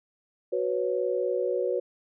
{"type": "chord", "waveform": "sine", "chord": "F# suspended fourth", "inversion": "none", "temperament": "equal", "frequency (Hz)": [370, 493.9, 554.4], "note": ["F#4", "B4", "C#5"], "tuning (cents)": [0, 0, 0], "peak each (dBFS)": [-29, -28, -30], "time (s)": [0.52, 1.8], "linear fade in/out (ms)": 10, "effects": []}